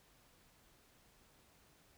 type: silence
effects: pink hiss -68 dBFS RMS until 1.97 s

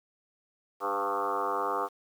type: tone with frequency modulation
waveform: sine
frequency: 796 Hz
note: G5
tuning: 26 cents sharp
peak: -26 dBFS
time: 0.8-1.89 s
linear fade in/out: 50 ms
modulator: 99.2 Hz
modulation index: 4.9
effects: high-pass 400 Hz 12 dB/octave + 9-bit

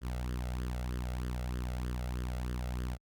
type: tone with flanger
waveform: sawtooth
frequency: 61.74 Hz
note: B1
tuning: in tune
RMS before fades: -36 dBFS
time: 0.01-2.98 s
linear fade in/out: 50 ms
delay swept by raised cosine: 0.61 to 1.51 ms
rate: 3.2 Hz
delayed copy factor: +0.65
effects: Opus 48 kbps

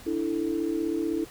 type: chord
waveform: sine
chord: D suspended second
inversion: none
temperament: equal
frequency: 293.7 / 329.6 / 440 Hz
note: D4 / E4 / A4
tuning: 0 / 0 / 0 cents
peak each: -31 / -27 / -33 dBFS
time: 0.06-1.25 s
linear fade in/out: 10 ms
effects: pink hiss -48 dBFS RMS until 1.3 s

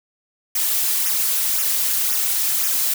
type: noise with flanger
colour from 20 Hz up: blue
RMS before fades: -20 dBFS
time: 0.55-2.94 s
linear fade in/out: 5 ms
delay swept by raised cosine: 0.23 to 5.13 ms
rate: 1.9 Hz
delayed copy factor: -0.95
effects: none

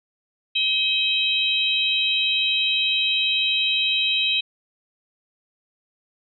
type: tone cluster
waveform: sine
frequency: 2551 / 3142 / 3847 Hz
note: D#7 / G7 / B7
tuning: +43 / +3 / -46 cents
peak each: -23 dBFS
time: 0.55-4.41 s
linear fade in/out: 10 ms
effects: none

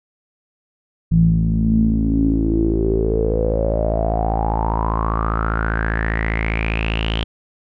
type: tone with low-pass filter sweep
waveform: sawtooth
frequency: 55 Hz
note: A1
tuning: in tune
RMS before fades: -18 dBFS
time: 1.11-7.24 s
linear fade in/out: 5 ms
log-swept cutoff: 160 to 3200 Hz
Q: 9.7
effects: none

